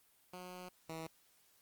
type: tone pair in turn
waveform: 10% pulse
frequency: 181.3 / 161.52 Hz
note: F#3 / E3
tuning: -35 / -35 cents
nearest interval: major second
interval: 200 cents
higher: first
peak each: -38 / -35 dBFS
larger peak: second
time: 0.33-0.69 / 0.89-1.07 s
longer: first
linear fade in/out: 5 ms
effects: white hiss -70 dBFS RMS until 1.61 s + Opus 32 kbps